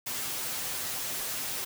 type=noise with comb filter; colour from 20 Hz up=white; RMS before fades=-34 dBFS; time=0.06-1.65 s; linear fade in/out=10 ms; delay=7.8 ms; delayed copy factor=+0.75; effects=none